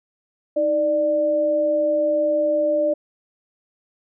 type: tone pair together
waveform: sine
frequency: 313.8 / 592.4 Hz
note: D#4 / D5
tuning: +15 / +15 cents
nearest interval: major seventh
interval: 1100 cents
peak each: -26 / -17 dBFS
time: 0.56-2.94 s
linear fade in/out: 10 ms
effects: none